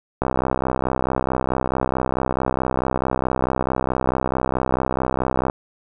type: click train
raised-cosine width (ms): 1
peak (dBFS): -6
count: 342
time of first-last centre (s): 0.22-5.499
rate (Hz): 64.6
effects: none